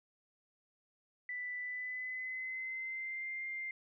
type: tone with pitch glide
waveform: sine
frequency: 1983 to 2101 Hz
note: B6 to C7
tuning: +7 to +7 cents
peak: -38 dBFS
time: 1.29-3.71 s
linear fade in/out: 2 ms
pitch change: +100 cents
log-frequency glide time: 1.59-3.31 s
effects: none